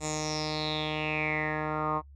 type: tone with low-pass filter sweep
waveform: 10% pulse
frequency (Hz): 153.8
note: D#3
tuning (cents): -20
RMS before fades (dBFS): -31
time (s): 0-2.02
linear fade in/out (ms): 50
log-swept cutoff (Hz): 7600 to 1100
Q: 7.6
effects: noise-tail reverb RT60 0.1 s tail -22 dB re dry + added 70 Hz sine -48 dBFS peak until 2.15 s